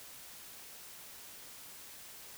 silence, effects white hiss -51 dBFS RMS until 2.37 s

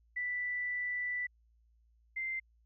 sine tone pair in turn, 1975.5 / 2084 Hz, B6 / C7, 0 / -7 cents, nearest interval minor second, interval 93 cents, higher second, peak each -33 / -34 dBFS, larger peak first, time 0.16-1.27 / 2.16-2.4 s, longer first, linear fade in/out 10 ms, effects added 57 Hz sine -65 dBFS peak until 2.65 s

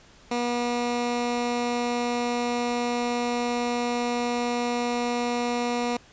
15% pulse tone, 241.2 Hz, B3, 41 cents flat, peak -18 dBFS, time 0.31-5.97 s, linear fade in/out 5 ms, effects pink hiss -53 dBFS RMS until 6.12 s + resampled to 16000 Hz

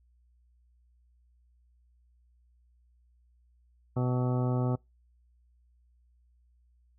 harmonic tone with a mistuned harmonic, 125.3 Hz, B2, 25 cents sharp, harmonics 1 / 2 / 3 / 4 / 5 / 6 / 7 / 9 / 10, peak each -27 / -33 / -37 / -39 / -41 / -43 / -44 / -46 / -47 dBFS, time 3.96-4.76 s, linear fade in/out 10 ms, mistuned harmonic 10, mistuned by +53 cents, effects noise-tail reverb RT60 0.2 s tail -25 dB re dry + added 60 Hz sine -62 dBFS peak until 6.98 s

